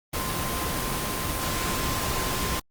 sine tone in noise, 1043 Hz, C6, 6 cents flat, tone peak -34 dBFS, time 0.13-2.6 s, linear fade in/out 10 ms, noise pink, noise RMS -28 dBFS, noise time 0.13-2.6 s, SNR -9 dB, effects Opus 24 kbps

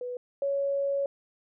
sine tone pair in turn, 493.9 / 557.6 Hz, B4 / C#5, 0 / +10 cents, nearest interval major second, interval 210 cents, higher second, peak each -32 / -25 dBFS, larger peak second, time 0.01-0.17 / 0.42-1.06 s, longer second, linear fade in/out 2 ms, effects none

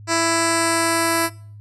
10% pulse tone with low-pass filter sweep, 331.5 Hz, E4, 10 cents sharp, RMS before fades -19 dBFS, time 0.07-1.3 s, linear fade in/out 50 ms, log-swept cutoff 7200 to 11000 Hz, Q 3.4, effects noise-tail reverb RT60 0.5 s tail -22 dB re dry + added 104 Hz sine -37 dBFS peak until 1.6 s

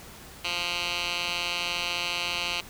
10% pulse tone with band-pass filter, 174.61 Hz, F3, in tune, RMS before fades -30 dBFS, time 0.44-2.61 s, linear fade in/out 10 ms, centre 3300 Hz, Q 2.5, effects pink hiss -46 dBFS RMS until 2.69 s

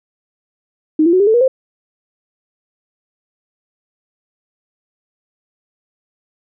sine tone with pitch steps, 311.1 / 339.3 / 370 / 403.4 / 440 / 479.8 / 523.2 Hz, D#4 / F4 / F#4 / G4 / A4 / A#4 / C5, 0 / -50 / 0 / +50 / 0 / +50 / 0 cents, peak -8 dBFS, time 0.99-1.48 s, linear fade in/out 5 ms, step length 70 ms, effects none

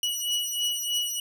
sawtooth beating tone pair, 2927 / 2930.2 Hz, F#7 / F#7, -19 / -17 cents, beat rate 3.2 Hz, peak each -25 / -27 dBFS, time 0.03-1.2 s, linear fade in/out 2 ms, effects none

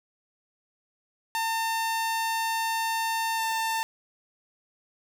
sawtooth tone pair in turn, 900 / 896.4 Hz, A5 / A5, +39 / +32 cents, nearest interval unison, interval 7 cents, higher first, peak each -22 dBFS, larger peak neither, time 1.35-3.38 / 3.38-3.83 s, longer first, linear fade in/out 0 ms, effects none

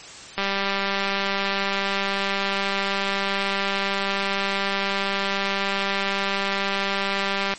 click train, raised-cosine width 0.3 ms, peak -8 dBFS, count 1411, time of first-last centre 0.38-7.537 s, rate 197 Hz, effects white hiss -40 dBFS RMS until 7.58 s + MP3 32 kbps

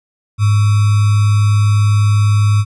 sine tone with sample-and-hold, 104 Hz, G#2, 3 cents sharp, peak -8 dBFS, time 0.38-2.65 s, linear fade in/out 50 ms, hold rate 1225 Hz, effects resampled to 24000 Hz

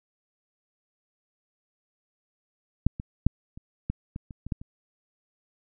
clicks, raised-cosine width 5 ms, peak -7 / -21 / -6 / -29 / -15 / -22 / -28 / -23 / -15 / -28 dBFS, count 10, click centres 2.866 / 2.999 / 3.266 / 3.575 / 3.9 / 4.161 / 4.308 / 4.466 / 4.522 / 4.615 s, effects none

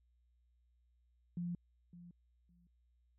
sine tone with echo, 174.2 Hz, F3, 4 cents flat, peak -37 dBFS, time 1.37-1.55 s, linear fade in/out 2 ms, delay 560 ms, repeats 2, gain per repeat -15 dB, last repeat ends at 2.67 s, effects added 60 Hz sine -70 dBFS peak until 3.18 s

